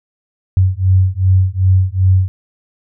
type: beating tone pair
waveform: sine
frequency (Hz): 92.5 / 95.1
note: F#2 / F#2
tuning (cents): 0 / +48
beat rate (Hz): 2.6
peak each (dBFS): -12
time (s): 0.57-2.28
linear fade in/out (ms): 0
effects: none